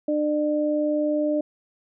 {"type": "tone pair together", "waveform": "sine", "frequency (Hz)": [300, 600], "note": ["D4", "D5"], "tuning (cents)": [37, 37], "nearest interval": "octave", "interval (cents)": 1200, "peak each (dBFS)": -23, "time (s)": [0.08, 1.41], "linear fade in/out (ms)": 5, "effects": []}